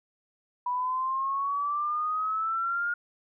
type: exponential sweep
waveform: sine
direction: up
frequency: 979 to 1428 Hz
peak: -26 dBFS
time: 0.66-2.94 s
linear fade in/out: 5 ms
effects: none